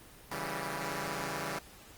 5% pulse chord, C# diminished, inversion none, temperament equal with one note detuned, 140.04 / 164.81 / 196 Hz, C#3 / E3 / G3, +18 / 0 / 0 cents, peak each -28 dBFS, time 0.31-1.59 s, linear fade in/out 5 ms, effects pink hiss -54 dBFS RMS until 1.97 s + Opus 24 kbps

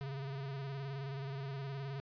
square tone with vibrato, 137.2 Hz, C#3, 17 cents flat, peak -40 dBFS, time 0.01-2 s, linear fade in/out 0 ms, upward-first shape square, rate 19 Hz, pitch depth 41 cents each way, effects resampled to 11025 Hz

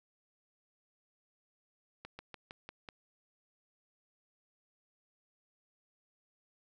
slowing click train, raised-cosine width 0.3 ms, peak -29 dBFS, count 6, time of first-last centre 2.05-2.888 s, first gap 140 ms, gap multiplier 1.09, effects none

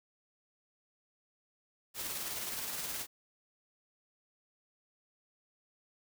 white noise with tremolo, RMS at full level -38 dBFS, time 1.94-3.07 s, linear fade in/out 50 ms, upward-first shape square, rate 19 Hz, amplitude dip 25%, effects none

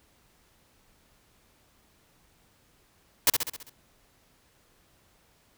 white noise with echo, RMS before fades -19 dBFS, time 3.27-3.3 s, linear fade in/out 2 ms, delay 66 ms, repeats 6, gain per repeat -5 dB, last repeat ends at 3.696 s, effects pink hiss -64 dBFS RMS until 5.57 s

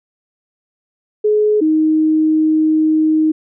sine tone pair in turn, 423.3 / 312.6 Hz, G#4 / D#4, +33 / +8 cents, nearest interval perfect fourth, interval 525 cents, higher first, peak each -10 dBFS, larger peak neither, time 1.24-1.61 / 1.61-3.32 s, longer second, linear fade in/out 10 ms, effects none

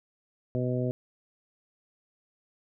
harmonic tone, 125.4 Hz, B2, 27 cents sharp, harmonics 1 / 2 / 3 / 4 / 5, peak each -29 / -32 / -34 / -35 / -36 dBFS, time 0.55-0.91 s, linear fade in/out 0 ms, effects none

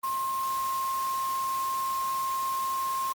sine tone in noise, 1064 Hz, C6, 29 cents sharp, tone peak -27 dBFS, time 0.03-3.13 s, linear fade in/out 10 ms, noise white, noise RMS -40 dBFS, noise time 0.03-3.13 s, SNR +10 dB, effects Opus 32 kbps

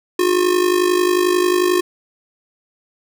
square tone with amplitude modulation, 359.8 Hz, F#4, 48 cents flat, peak -11 dBFS, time 0.19-1.81 s, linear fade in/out 5 ms, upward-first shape sine, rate 51.2 Hz, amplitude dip 70%, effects none

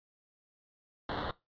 white noise with sample-and-hold, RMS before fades -36 dBFS, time 1.09-1.31 s, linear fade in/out 2 ms, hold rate 2450 Hz, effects noise-tail reverb RT60 0.2 s tail -19 dB re dry + resampled to 11025 Hz

